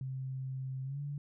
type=tone with pitch glide; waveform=sine; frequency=131.8 to 143.73 Hz; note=C3 to D3; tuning=+13 to -37 cents; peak=-36 dBFS; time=0.01-1.18 s; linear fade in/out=2 ms; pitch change=+150 cents; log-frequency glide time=0.84-1 s; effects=none